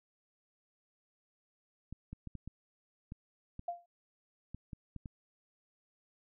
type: clicks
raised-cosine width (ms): 5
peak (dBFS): -31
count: 11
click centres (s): 1.926 / 2.13 / 2.273 / 2.353 / 2.476 / 3.121 / 3.594 / 4.546 / 4.732 / 4.963 / 5.058
type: tone with exponential decay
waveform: sine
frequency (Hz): 695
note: F5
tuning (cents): -9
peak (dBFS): -31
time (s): 3.68-3.86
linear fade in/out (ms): 5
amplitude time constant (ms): 38
effects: none